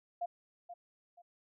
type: tone with echo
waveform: sine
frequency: 698.5 Hz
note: F5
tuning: in tune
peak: -33 dBFS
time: 0.21-0.26 s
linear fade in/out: 10 ms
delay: 480 ms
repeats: 2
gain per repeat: -11 dB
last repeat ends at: 1.22 s
effects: none